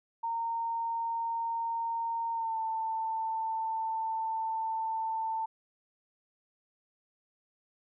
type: tone with pitch glide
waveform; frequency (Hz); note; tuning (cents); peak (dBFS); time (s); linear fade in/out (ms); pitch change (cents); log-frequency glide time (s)
sine; 920 to 891.7; A#5 to A5; -23 to +23; -30; 0.23-5.46; 10; -54; 2.33-2.57
effects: none